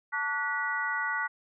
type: tone cluster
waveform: sine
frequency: 884 / 1145 / 1466 / 1946 Hz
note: A5 / D6 / F#6 / B6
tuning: +8 / -44 / -16 / -26 cents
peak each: -36 / -36 / -31 / -33 dBFS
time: 0.12-1.28 s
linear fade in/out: 20 ms
effects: none